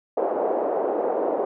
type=band-pass noise; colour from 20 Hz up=white; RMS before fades=-24 dBFS; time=0.17-1.45 s; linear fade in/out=5 ms; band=370 to 670 Hz; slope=24 dB/octave; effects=none